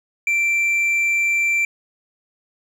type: tone with hard clipping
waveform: sine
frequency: 2349 Hz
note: D7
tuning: in tune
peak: -17 dBFS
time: 0.27-1.65 s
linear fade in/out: 2 ms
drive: 3 dB
effects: none